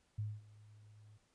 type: tone with ADSR envelope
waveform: sine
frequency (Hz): 105.8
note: G#2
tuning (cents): +33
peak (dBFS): -35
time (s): 0.18-1.18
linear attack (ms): 9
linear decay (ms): 220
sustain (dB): -22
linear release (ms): 16
effects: pink hiss -75 dBFS RMS until 1.34 s + resampled to 22050 Hz

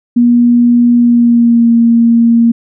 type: tone with pitch glide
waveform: sine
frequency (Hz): 240 to 232.5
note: B3 to A#3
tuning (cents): -49 to -4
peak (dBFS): -4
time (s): 0.16-2.52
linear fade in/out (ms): 10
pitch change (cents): -55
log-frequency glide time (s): 0.95-1.71
effects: none

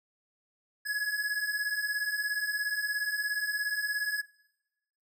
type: beating tone pair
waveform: square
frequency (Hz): 1674 / 1691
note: G#6 / G#6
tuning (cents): +13 / +31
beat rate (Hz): 17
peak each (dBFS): -36 / -32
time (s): 0.85-4.22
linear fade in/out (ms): 20
effects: noise-tail reverb RT60 0.9 s tail -20 dB re dry

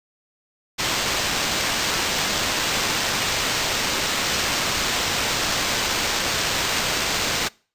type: noise with sample-and-hold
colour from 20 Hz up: white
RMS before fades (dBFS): -23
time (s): 0.78-7.49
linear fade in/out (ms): 20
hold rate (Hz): 11025
effects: noise-tail reverb RT60 0.4 s tail -25 dB re dry + resampled to 32000 Hz

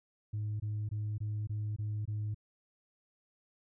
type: tone bursts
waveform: sine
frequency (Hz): 105.8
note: G#2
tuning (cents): +33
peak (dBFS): -31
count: 7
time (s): 0.33-2.346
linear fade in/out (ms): 10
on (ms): 270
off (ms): 21
effects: tanh soft clip ceiling -31 dBFS

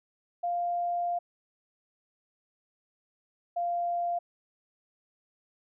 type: tone pair in turn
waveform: sine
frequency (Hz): 698.5 / 695.1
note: F5 / F5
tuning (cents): 0 / -8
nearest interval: unison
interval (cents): 8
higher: first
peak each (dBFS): -27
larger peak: neither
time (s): 0.43-1.19 / 3.56-4.19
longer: first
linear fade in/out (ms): 10
effects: none

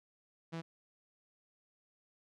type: tone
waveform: sawtooth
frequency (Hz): 164.81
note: E3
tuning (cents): 0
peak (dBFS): -35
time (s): 0.52-0.62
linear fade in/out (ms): 20
effects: low-pass 5000 Hz 12 dB/octave

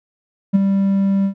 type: tone with ADSR envelope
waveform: triangle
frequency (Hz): 196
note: G3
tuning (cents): 0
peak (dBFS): -4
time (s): 0.53-1.34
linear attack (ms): 24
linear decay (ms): 15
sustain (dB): -7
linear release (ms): 92
effects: tanh soft clip ceiling -2 dBFS

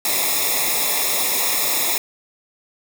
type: noise with comb filter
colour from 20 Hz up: white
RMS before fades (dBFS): -20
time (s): 0.05-1.98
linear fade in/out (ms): 2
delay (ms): 0.66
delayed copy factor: -1
effects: none

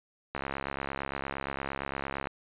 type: click train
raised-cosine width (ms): 0.5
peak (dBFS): -18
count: 133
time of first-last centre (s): 0.35-2.271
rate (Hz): 68.7
effects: resampled to 8000 Hz

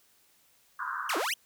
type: band-pass noise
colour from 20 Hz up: pink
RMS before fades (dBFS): -35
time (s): 0.79-1.22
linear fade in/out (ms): 5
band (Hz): 1000 to 1600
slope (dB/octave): 96
type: exponential two-way sweep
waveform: sawtooth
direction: down then up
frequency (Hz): 3314 to 296.1 to 3314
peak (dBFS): -25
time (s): 1.09-1.34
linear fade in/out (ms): 5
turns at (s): 1.17
effects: white hiss -65 dBFS RMS until 1.45 s

